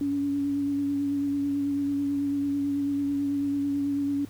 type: tone with vibrato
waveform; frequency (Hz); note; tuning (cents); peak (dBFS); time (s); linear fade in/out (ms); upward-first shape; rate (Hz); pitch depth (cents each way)
sine; 282.4; C#4; +32; -24; 0.01-4.25; 2; sine; 9.1; 19
effects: added 102 Hz sine -44 dBFS peak until 4.29 s + pink hiss -53 dBFS RMS until 4.29 s